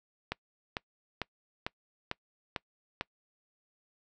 click train, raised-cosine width 0.3 ms, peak -16 dBFS, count 7, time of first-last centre 0.32-3.011 s, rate 2.23 Hz, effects noise-tail reverb RT60 0.1 s tail -25 dB re dry

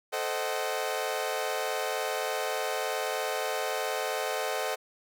sawtooth chord, A diminished seventh, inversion none, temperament equal with one note detuned, 440 / 523.3 / 622.3 / 752.9 Hz, A4 / C5 / Eb5 / Gb5, 0 / 0 / 0 / +30 cents, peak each -31 dBFS, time 0.12-4.76 s, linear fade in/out 20 ms, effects none

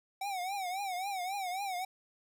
square tone with vibrato, 760 Hz, F#5, 46 cents sharp, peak -35 dBFS, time 0.21-1.85 s, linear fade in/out 5 ms, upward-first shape triangle, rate 3.7 Hz, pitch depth 140 cents each way, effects none

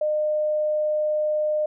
sine tone, 608 Hz, D#5, 40 cents flat, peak -20 dBFS, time 0.01-1.66 s, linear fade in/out 5 ms, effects none

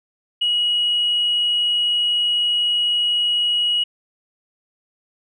sine tone, 2906 Hz, F#7, 32 cents flat, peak -15 dBFS, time 0.41-3.84 s, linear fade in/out 10 ms, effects tanh soft clip ceiling -12 dBFS

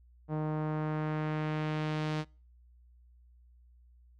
sawtooth tone with low-pass filter sweep, 154 Hz, D#3, 17 cents flat, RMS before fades -33 dBFS, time 0.28-2.25 s, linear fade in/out 50 ms, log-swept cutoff 860 to 4600 Hz, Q 1, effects noise-tail reverb RT60 0.4 s tail -26 dB re dry + added 60 Hz sine -57 dBFS peak until 4.19 s

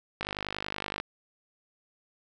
click train, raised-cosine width 0.3 ms, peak -16 dBFS, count 41, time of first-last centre 0.21-1.001 s, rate 50.6 Hz, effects none

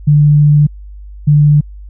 sine tone pair in turn, 147.7 / 147.7 Hz, D3 / D3, +10 / +10 cents, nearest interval unison, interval 0 cents, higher neither, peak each -4 / -4 dBFS, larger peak neither, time 0.07-0.67 / 1.27-1.61 s, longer first, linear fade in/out 10 ms, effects added 50 Hz sine -28 dBFS peak until 1.89 s

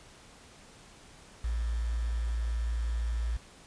sine tone with quantisation, 57.4 Hz, A#1, 26 cents flat, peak -28 dBFS, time 1.44-3.37 s, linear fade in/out 5 ms, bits 8, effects pink hiss -54 dBFS RMS until 3.66 s + resampled to 22050 Hz

